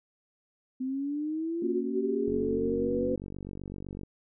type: linear sweep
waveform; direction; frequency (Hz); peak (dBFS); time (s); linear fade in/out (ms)
sine; up; 254.9 to 507; -29; 0.8-3.16; 10
type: chord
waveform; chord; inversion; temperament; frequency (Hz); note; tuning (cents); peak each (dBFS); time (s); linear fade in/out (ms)
sine; F# major; first; equal; 233.1 / 277.2 / 370; A#3 / C#4 / F#4; 0 / 0 / 0; -33; 1.62-3.16; 5
type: click train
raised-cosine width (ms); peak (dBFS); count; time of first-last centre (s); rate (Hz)
3; -27; 85; 2.28-4.034; 47.9
effects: none